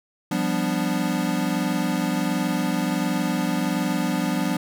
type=chord; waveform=square; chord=G dominant seventh; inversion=third; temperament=equal; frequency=174.61 / 196 / 246.9 / 293.7 Hz; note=F3 / G3 / B3 / D4; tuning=0 / 0 / 0 / 0 cents; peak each=-28 dBFS; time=0.31-4.57 s; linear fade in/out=5 ms; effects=none